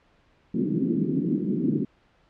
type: band-pass noise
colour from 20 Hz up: white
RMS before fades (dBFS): -25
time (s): 0.54-1.85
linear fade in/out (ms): 5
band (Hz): 150 to 340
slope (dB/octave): 48
effects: pink hiss -62 dBFS RMS until 2.29 s + low-pass 3000 Hz 12 dB/octave